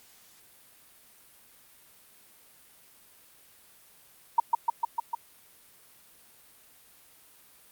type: tone with echo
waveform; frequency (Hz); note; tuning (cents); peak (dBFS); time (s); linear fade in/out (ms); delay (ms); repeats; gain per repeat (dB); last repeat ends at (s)
sine; 932.3; A#5; 0; -16; 4.38-4.4; 5; 150; 5; -2; 5.15
effects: white hiss -57 dBFS RMS until 7.71 s + Opus 48 kbps